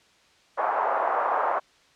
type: band-pass noise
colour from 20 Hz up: pink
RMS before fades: -25 dBFS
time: 0.57-1.6 s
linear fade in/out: 20 ms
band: 630 to 1200 Hz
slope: 24 dB/octave
effects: white hiss -59 dBFS RMS until 1.95 s + low-pass 5000 Hz 12 dB/octave